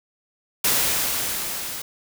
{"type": "noise with level ramp", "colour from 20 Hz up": "white", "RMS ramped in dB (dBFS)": [-19, -32], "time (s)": [0.64, 1.82], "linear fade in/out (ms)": 5, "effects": []}